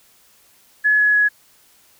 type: tone with pitch steps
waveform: sine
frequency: 1700 / 1690.2 / 1680.5 Hz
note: G#6 / G#6 / G#6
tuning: +40 / +30 / +20 cents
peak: -12 dBFS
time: 0.84-1.29 s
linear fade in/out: 20 ms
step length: 150 ms
effects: white hiss -54 dBFS RMS until 1.99 s